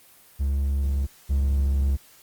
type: tone pair in turn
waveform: triangle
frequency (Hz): 69.3 / 68.94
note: C#2 / C#2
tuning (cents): 0 / -9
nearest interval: unison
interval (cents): 9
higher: first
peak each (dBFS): -19 / -17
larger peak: second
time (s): 0.39-1.07 / 1.29-1.97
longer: neither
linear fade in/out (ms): 20
effects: white hiss -53 dBFS RMS until 2.22 s + Opus 24 kbps